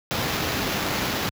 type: noise with sample-and-hold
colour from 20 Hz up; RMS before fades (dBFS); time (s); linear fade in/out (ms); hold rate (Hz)
pink; -25; 0.11-1.29; 0; 8820
effects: high-pass 80 Hz 12 dB/octave